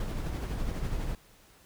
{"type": "noise with tremolo", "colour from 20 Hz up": "brown", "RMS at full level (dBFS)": -31, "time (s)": [0, 1.15], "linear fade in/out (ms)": 2, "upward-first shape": "sine", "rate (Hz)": 12, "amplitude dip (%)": 35, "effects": ["pink hiss -59 dBFS RMS until 1.65 s"]}